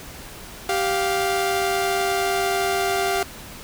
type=tone pair together; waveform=sawtooth; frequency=390.7 / 701 Hz; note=G4 / F5; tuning=-6 / +6 cents; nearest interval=minor seventh; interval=1012 cents; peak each=-19 dBFS; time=0.69-3.23 s; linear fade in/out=2 ms; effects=pink hiss -39 dBFS RMS until 3.63 s